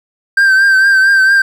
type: tone with vibrato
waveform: triangle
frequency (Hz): 1568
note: G6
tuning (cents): 0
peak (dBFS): -4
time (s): 0.37-1.42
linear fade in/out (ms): 5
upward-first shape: triangle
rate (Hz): 4.4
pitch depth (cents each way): 48
effects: none